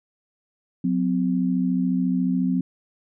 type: tone pair together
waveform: sine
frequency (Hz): 182.49 / 256.6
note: F#3 / C4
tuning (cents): -24 / -34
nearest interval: tritone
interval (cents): 590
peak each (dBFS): -22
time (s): 0.84-2.61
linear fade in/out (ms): 5
effects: none